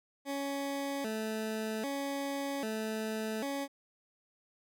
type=tone with vibrato; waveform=20% pulse; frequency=246.9 Hz; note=B3; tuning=in tune; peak=-29 dBFS; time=0.25-3.68 s; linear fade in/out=50 ms; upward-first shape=square; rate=0.63 Hz; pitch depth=210 cents each way; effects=none